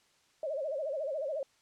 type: tone with vibrato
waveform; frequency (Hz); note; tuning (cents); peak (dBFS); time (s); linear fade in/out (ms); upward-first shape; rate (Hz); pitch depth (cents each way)
sine; 584; D5; -10; -32; 0.43-1.43; 2; sine; 14; 170
effects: white hiss -68 dBFS RMS until 1.61 s + low-pass 7000 Hz 12 dB/octave